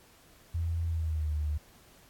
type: tone with pitch glide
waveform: sine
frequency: 83.5 to 75.25 Hz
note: E2 to D2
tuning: +23 to +43 cents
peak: -28 dBFS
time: 0.54-1.58 s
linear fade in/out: 10 ms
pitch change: -180 cents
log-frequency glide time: 0.86-1.34 s
effects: pink hiss -59 dBFS RMS until 2.09 s + AAC 64 kbps